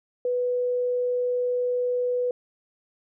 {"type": "tone", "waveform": "sine", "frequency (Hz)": 493.9, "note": "B4", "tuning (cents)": 0, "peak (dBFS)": -22, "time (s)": [0.25, 2.31], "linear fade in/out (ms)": 2, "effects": []}